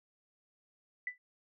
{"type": "tone with exponential decay", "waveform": "sine", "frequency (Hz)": 1988, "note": "B6", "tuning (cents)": 11, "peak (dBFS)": -31, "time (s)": [1.07, 1.18], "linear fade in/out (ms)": 2, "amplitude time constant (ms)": 22, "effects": ["noise-tail reverb RT60 0.1 s tail -25 dB re dry"]}